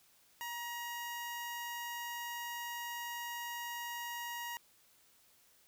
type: tone with notch filter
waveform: 10% pulse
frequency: 950 Hz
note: A#5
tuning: 33 cents sharp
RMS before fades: -42 dBFS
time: 0.41-4.57 s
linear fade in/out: 0 ms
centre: 4300 Hz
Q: 0.8
effects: white hiss -67 dBFS RMS until 5.67 s